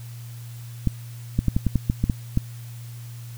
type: clicks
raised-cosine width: 5 ms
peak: -7 dBFS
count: 10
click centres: 0.873 / 1.39 / 1.483 / 1.565 / 1.667 / 1.757 / 1.899 / 2.04 / 2.098 / 2.374 s
effects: added 118 Hz sine -35 dBFS peak until 3.37 s + white hiss -49 dBFS RMS until 3.37 s